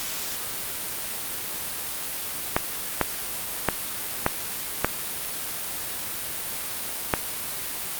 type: clicks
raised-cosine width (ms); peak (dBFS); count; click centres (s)
0.5; -3; 6; 2.565 / 3.013 / 3.687 / 4.264 / 4.846 / 7.138
effects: white hiss -31 dBFS RMS until 7.99 s + Opus 48 kbps